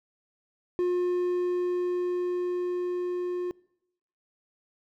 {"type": "tone with level ramp", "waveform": "triangle", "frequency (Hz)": 357.2, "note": "F4", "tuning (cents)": 39, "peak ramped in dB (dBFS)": [-21, -26], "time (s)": [0.79, 3.51], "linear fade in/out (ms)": 0, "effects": ["noise-tail reverb RT60 0.8 s tail -24 dB re dry"]}